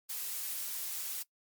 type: noise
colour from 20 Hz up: blue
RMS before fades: -38 dBFS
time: 0.09-1.23 s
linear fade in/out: 10 ms
effects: noise-tail reverb RT60 0.1 s tail -20 dB re dry + MP3 96 kbps